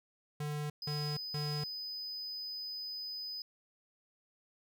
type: tone bursts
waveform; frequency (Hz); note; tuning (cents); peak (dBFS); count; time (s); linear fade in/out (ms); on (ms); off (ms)
square; 148.6; D3; +21; -36; 3; 0.4-1.64; 5; 300; 170
type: tone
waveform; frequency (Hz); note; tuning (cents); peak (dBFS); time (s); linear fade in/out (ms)
triangle; 5000; D#8; +8; -38; 0.82-3.42; 2
effects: none

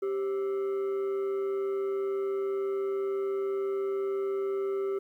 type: tone with frequency modulation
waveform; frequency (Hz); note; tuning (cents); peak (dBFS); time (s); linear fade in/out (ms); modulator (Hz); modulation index
sine; 392; G4; 0; -25; 0.02-4.99; 10; 926; 0.26
effects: tanh soft clip ceiling -27 dBFS + 11-bit

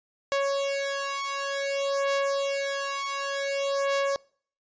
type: beating tone pair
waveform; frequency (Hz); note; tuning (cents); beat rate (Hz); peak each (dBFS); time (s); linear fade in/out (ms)
sawtooth; 554.4 / 554.95; C#5 / C#5; 0 / +2; 0.55; -25; 0.32-4.16; 0
effects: noise-tail reverb RT60 0.5 s tail -24 dB re dry + resampled to 16000 Hz

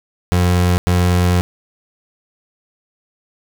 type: tone bursts at uneven times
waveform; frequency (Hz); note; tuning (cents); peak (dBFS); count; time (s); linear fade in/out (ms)
30% pulse; 89.2; F2; +37; -9; 2; 0.32-0.78 / 0.87-1.41; 0
effects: none

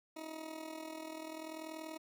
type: tone with amplitude modulation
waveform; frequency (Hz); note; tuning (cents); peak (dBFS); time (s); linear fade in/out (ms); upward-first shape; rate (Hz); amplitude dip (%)
20% pulse; 317; D#4; +32; -36; 0.16-1.98; 10; sine; 40.6; 65
effects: none

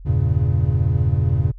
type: chord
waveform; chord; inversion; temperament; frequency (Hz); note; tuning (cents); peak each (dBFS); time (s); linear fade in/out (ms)
triangle; E diminished seventh; none; equal; 82.41 / 98 / 116.54 / 138.59; E2 / G2 / Bb2 / Db3; 0 / 0 / 0 / 0; -19; 0.05-1.52; 20
effects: added 42 Hz sine -35 dBFS peak until 1.58 s

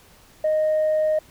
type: tone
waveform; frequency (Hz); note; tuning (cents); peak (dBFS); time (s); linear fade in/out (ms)
sine; 620; D#5; -6; -16; 0.44-1.19; 5
effects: tanh soft clip ceiling -15 dBFS + pink hiss -52 dBFS RMS until 1.3 s

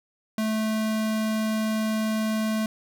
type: tone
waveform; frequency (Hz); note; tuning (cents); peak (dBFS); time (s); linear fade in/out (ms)
square; 218.1; A3; -15; -24; 0.38-2.66; 2
effects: none

